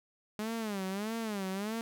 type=tone with vibrato; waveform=sawtooth; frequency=207.7 Hz; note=G#3; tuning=in tune; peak=-30 dBFS; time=0.39-1.81 s; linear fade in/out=0 ms; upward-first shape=sine; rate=1.6 Hz; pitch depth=170 cents each way; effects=none